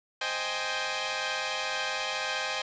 10% pulse chord, Ab major seventh, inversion first, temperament equal with one note detuned, 523.3 / 622.3 / 784 / 834.5 Hz, C5 / Eb5 / G5 / Ab5, 0 / 0 / 0 / +8 cents, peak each -27 dBFS, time 0.21-2.62 s, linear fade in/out 5 ms, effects resampled to 16000 Hz + 8-bit

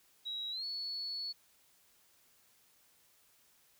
sine tone with pitch glide, 3860 to 4408 Hz, B7 to C#8, -40 to -11 cents, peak -37 dBFS, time 0.25-1.33 s, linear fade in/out 20 ms, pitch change +229 cents, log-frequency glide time 0.51-0.65 s, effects white hiss -68 dBFS RMS until 3.79 s

